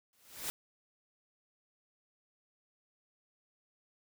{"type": "noise with exponential growth", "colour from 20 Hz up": "white", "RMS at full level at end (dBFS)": -35, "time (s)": [0.13, 0.5], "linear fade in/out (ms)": 0, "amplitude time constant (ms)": 80, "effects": []}